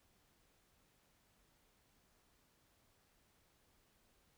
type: silence
effects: pink hiss -74 dBFS RMS until 4.37 s